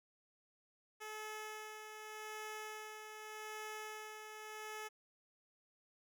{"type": "tone with tremolo", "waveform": "10% pulse", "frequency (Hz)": 430, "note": "A4", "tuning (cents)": -40, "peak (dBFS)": -36, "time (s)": [1, 4.89], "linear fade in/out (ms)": 20, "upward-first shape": "sine", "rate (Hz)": 0.84, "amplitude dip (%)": 45, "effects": []}